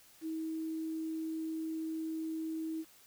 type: tone with quantisation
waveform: sine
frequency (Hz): 320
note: D#4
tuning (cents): +49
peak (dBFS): -35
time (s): 0.21-2.85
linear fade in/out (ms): 50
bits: 10
effects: white hiss -61 dBFS RMS until 3.06 s